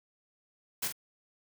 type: noise with echo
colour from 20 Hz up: white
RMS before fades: -32 dBFS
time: 0.82-0.88 s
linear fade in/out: 10 ms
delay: 45 ms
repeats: 1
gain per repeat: -7 dB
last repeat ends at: 0.925 s
effects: none